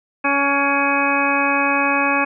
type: harmonic tone with a mistuned harmonic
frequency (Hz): 280.6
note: C#4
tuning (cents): +21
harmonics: 1 / 2 / 3 / 4 / 5 / 6 / 8 / 9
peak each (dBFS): -23 / -25 / -23 / -22 / -27 / -23 / -27 / -21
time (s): 0.24-2.25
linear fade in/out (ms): 10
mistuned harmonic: 6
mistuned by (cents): -16
effects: none